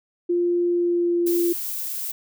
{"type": "tone with pitch glide", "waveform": "sine", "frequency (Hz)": [349.2, 345.6], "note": ["F4", "F4"], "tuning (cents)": [0, -18], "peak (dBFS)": -18, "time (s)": [0.29, 1.53], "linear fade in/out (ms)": 10, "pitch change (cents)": -18, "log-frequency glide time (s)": [0.67, 1.2]}
{"type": "noise", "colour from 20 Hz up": "violet", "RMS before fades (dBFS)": -29, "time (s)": [1.26, 2.12], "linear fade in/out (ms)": 10}
{"effects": []}